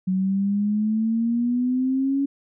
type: exponential sweep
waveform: sine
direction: up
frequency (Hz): 185 to 280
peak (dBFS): -19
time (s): 0.07-2.26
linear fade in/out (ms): 10
effects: none

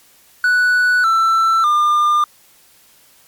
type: tone with pitch steps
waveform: triangle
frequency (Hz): 1480 / 1333.9 / 1202.1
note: F#6 / E6 / D6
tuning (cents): 0 / +20 / +40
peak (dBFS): -9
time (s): 0.44-2.24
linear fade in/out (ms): 2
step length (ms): 600
effects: white hiss -50 dBFS RMS until 3.27 s + MP3 96 kbps

